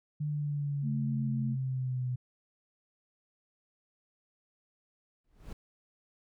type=exponential sweep; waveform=sine; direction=down; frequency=150 to 124.9 Hz; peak=-30 dBFS; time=0.2-2.16 s; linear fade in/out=10 ms
type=tone with vibrato; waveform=sine; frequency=220 Hz; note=A3; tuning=in tune; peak=-33 dBFS; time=0.82-1.57 s; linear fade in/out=50 ms; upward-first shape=square; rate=7.9 Hz; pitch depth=14 cents each way
type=noise with exponential growth; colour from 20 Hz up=brown; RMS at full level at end=-38 dBFS; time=5.24-5.53 s; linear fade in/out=5 ms; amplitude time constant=61 ms
effects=none